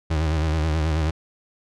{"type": "tone with vibrato", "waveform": "35% pulse", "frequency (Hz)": 78.5, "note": "D#2", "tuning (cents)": 16, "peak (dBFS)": -18, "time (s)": [0.1, 1.11], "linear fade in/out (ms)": 10, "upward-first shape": "sine", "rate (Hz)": 9.3, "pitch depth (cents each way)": 69, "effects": ["low-pass 6000 Hz 12 dB/octave"]}